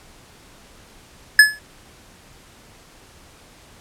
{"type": "tone with exponential decay", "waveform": "square", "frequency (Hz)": 1711, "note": "A6", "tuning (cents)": -49, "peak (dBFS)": -3, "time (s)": [1.39, 1.59], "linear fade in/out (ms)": 2, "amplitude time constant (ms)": 42, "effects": ["pink hiss -48 dBFS RMS until 3.8 s", "low-pass 11000 Hz 12 dB/octave"]}